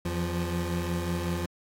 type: tone pair together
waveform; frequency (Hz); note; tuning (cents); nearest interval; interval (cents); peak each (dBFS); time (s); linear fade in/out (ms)
25% pulse; 84.57 / 174.61; E2 / F3; +45 / 0; octave + minor second; 1255; -27; 0.05-1.46; 5
effects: AAC 64 kbps